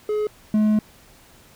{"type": "tone pair in turn", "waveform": "triangle", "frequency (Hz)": [423.2, 213.5], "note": ["G#4", "G#3"], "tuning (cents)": [33, 48], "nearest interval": "octave", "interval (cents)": 1185, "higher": "first", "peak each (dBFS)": [-18, -13], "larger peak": "second", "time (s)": [[0.09, 0.27], [0.54, 0.79]], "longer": "second", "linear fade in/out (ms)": 2, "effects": ["pink hiss -51 dBFS RMS until 1.55 s"]}